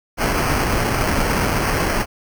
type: noise with sample-and-hold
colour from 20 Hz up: pink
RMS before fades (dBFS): -19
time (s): 0.17-2.06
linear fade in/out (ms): 50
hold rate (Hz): 3675
effects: none